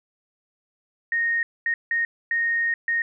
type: tone bursts at uneven times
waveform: sine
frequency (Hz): 1856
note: A#6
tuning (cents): -8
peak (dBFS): -20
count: 5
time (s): 1.12-1.43 / 1.66-1.74 / 1.91-2.05 / 2.31-2.74 / 2.88-3.02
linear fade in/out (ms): 2
effects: none